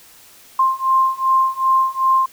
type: beating tone pair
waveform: sine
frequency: 1053 / 1055.6 Hz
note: C6 / C6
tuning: +11 / +15 cents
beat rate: 2.6 Hz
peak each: -17 / -16 dBFS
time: 0.59-2.26 s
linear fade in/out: 5 ms
effects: white hiss -46 dBFS RMS until 2.32 s